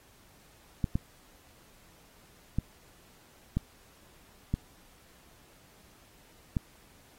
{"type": "clicks", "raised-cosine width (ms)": 5, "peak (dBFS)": -15, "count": 6, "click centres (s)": [0.842, 0.955, 2.586, 3.57, 4.54, 6.568], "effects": ["pink hiss -60 dBFS RMS until 7.18 s", "AAC 48 kbps"]}